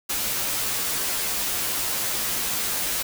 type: noise with comb filter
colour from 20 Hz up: white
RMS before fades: -26 dBFS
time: 0.09-3.03 s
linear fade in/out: 10 ms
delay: 12 ms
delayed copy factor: -0.85
effects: none